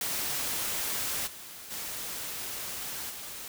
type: noise with level steps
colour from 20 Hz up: white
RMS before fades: -32 / -45 / -37 / -41 dBFS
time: 0.01-3.48 s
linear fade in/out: 2 ms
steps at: 1.26 / 1.7 / 3.09 s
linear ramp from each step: 20 ms
effects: none